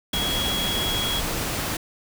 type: tone in noise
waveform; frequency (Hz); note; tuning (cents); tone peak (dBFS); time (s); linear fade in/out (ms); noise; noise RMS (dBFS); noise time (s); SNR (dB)
sine; 3322; G#7; 0; -25; 0.13-1.2; 5; pink; -27; 0.13-1.77; -1
effects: none